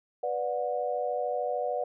sine chord, B minor, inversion none, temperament equal with one note detuned, 493.9 / 587.3 / 726.9 Hz, B4 / D5 / F#5, 0 / 0 / -31 cents, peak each -32 dBFS, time 0.23-1.84 s, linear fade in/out 5 ms, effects none

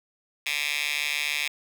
10% pulse tone with high-pass filter, 146.83 Hz, D3, in tune, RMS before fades -28 dBFS, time 0.46-1.48 s, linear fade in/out 5 ms, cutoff 2600 Hz, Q 3.4, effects none

